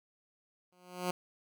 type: tone with exponential growth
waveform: 10% pulse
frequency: 180 Hz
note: F#3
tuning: 47 cents flat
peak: -21 dBFS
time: 0.72-1.11 s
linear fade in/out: 5 ms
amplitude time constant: 84 ms
effects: none